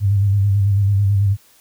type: tone with vibrato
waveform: sine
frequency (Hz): 99.9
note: G2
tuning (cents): +33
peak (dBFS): -12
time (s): 0-1.37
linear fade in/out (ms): 50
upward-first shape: square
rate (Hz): 9.1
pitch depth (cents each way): 38
effects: white hiss -52 dBFS RMS until 1.6 s